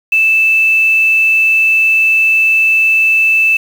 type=tone with quantisation; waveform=sine; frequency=2637 Hz; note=E7; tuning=in tune; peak=-7 dBFS; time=0.12-3.57 s; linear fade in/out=5 ms; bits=5; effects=none